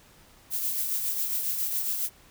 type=noise with tremolo; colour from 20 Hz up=violet; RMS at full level=-27 dBFS; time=0.5-2.1 s; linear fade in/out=50 ms; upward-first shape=triangle; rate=7.3 Hz; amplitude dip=45%; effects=pink hiss -56 dBFS RMS until 2.3 s